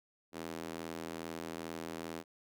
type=tone with high-pass filter; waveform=square; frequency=41.2 Hz; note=E1; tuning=in tune; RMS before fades=-43 dBFS; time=0.32-2.24 s; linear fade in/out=50 ms; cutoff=290 Hz; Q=1.2; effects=none